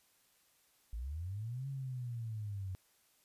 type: linear two-way sweep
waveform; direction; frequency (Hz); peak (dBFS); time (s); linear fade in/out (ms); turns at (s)
sine; up then down; 51.91 to 138.59 to 91.8; -38; 0.93-2.75; 0; 1.68
effects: white hiss -71 dBFS RMS until 3.24 s + resampled to 32000 Hz